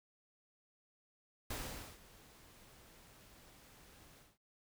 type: noise with ADSR envelope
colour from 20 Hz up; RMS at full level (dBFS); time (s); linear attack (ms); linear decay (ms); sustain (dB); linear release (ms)
pink; -42; 1.5-4.38; 6; 470; -19; 200
effects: none